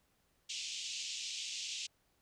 pink band-pass noise, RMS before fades -42 dBFS, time 0.49-1.87 s, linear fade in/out 10 ms, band 2600 to 7400 Hz, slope 48 dB/octave, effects pink hiss -75 dBFS RMS until 2.21 s

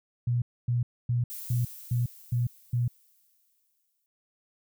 sine tone bursts, 120.9 Hz, B2, 36 cents flat, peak -23 dBFS, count 7, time 0.27-2.88 s, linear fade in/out 5 ms, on 150 ms, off 260 ms
violet noise with exponential decay, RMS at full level -38 dBFS, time 1.3-4.06 s, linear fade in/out 0 ms, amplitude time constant 600 ms
effects none

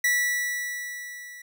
45% pulse tone with level ramp, 1950 Hz, B6, 23 cents flat, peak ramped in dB -19 to -41 dBFS, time 0.04-1.42 s, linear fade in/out 5 ms, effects none

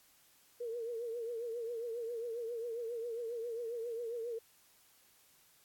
sine tone with vibrato, 466.2 Hz, A#4, in tune, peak -37 dBFS, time 0.6-4.39 s, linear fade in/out 10 ms, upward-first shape triangle, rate 7.4 Hz, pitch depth 89 cents each way, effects white hiss -66 dBFS RMS until 5.64 s + AAC 64 kbps

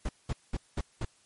brown noise bursts, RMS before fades -31 dBFS, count 5, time 0.05-1.05 s, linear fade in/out 5 ms, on 40 ms, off 200 ms, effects white hiss -64 dBFS RMS until 1.25 s + MP3 48 kbps

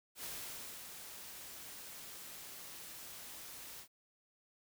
white noise with ADSR envelope, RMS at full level -44 dBFS, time 0.15-3.88 s, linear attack 85 ms, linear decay 580 ms, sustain -6 dB, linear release 84 ms, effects none

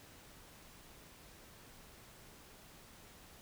silence, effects pink hiss -58 dBFS RMS until 3.41 s

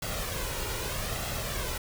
pink noise with flanger, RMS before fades -33 dBFS, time 0.02-1.78 s, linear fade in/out 5 ms, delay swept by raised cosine 1.5 to 2.14 ms, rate 0.8 Hz, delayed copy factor +0.55, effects none

